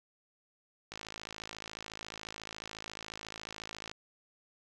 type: click train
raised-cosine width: 0.2 ms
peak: -24 dBFS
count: 163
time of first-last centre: 0.92-3.914 s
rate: 54.1 Hz
effects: none